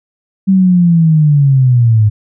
sine linear sweep, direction down, 194.4 to 103.6 Hz, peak -5 dBFS, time 0.47-2.1 s, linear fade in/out 20 ms, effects none

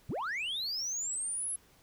sine linear sweep, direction up, 64.7 to 11060 Hz, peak -30 dBFS, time 0.09-1.56 s, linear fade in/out 5 ms, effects tanh soft clip ceiling -32 dBFS + pink hiss -63 dBFS RMS until 1.82 s

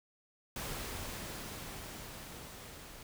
pink noise with level ramp, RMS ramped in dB -40 to -51 dBFS, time 0.56-3.03 s, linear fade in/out 2 ms, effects none

